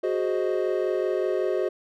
triangle chord, Ab dominant seventh, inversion third, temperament equal, 370 / 415.3 / 523.3 / 622.3 Hz, Gb4 / Ab4 / C5 / Eb5, 0 / 0 / 0 / 0 cents, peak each -24 / -27 / -28 / -28 dBFS, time 0.03-1.69 s, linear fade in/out 10 ms, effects none

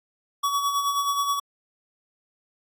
square tone with tremolo, 1131 Hz, C#6, 34 cents sharp, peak -21 dBFS, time 0.43-1.4 s, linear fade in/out 10 ms, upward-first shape sine, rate 9.4 Hz, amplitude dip 50%, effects AAC 64 kbps

